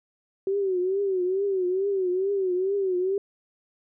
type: tone with vibrato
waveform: sine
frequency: 380 Hz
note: F#4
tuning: 46 cents sharp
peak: -22 dBFS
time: 0.47-3.18 s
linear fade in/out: 2 ms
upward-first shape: triangle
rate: 2.3 Hz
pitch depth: 120 cents each way
effects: none